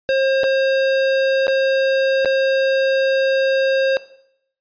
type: tone with dropouts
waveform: square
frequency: 535 Hz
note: C5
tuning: 38 cents sharp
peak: -15 dBFS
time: 0.09-3.97 s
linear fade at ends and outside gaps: 0 ms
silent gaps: 0.434-0.44 / 1.469-1.48 / 2.248-2.257 s
effects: noise-tail reverb RT60 0.7 s tail -18 dB re dry + resampled to 11025 Hz

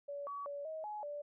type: tone with pitch steps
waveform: sine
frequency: 570 / 1134 / 571 / 633 / 843 / 584 Hz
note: C#5 / C#6 / D5 / D#5 / G#5 / D5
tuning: +48 / +39 / -49 / +30 / +26 / -10 cents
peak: -40 dBFS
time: 0.08-1.22 s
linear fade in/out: 10 ms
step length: 190 ms
effects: none

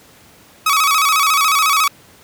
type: tone with vibrato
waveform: sawtooth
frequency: 1200 Hz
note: D6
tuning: 37 cents sharp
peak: -8 dBFS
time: 0.66-1.88 s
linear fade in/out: 5 ms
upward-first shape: square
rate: 14 Hz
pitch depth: 100 cents each way
effects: pink hiss -46 dBFS RMS until 2.23 s + high-pass 80 Hz 12 dB/octave

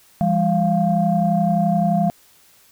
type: tone cluster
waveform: sine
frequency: 170 / 201.6 / 695 Hz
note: F3 / G3 / F5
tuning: -46 / +49 / -9 cents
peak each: -19 dBFS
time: 0.21-2.1 s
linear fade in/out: 0 ms
effects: tanh soft clip ceiling -6 dBFS + white hiss -53 dBFS RMS until 2.71 s

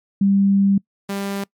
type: tone pair in turn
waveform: sine / sawtooth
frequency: 197.5 / 198.41 Hz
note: G3 / G3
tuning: +13 / +21 cents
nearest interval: unison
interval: 8 cents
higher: second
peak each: -12 / -19 dBFS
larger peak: first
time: 0.21-0.78 / 1.09-1.44 s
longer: first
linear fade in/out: 5 ms
effects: noise-tail reverb RT60 0.1 s tail -24 dB re dry + MP3 96 kbps

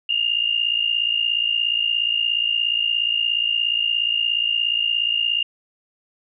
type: tone pair together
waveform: sine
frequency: 2792 / 2849 Hz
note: F7 / F7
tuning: -1 / +34 cents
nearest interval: unison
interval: 35 cents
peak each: -21 dBFS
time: 0.09-5.43 s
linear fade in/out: 5 ms
effects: none

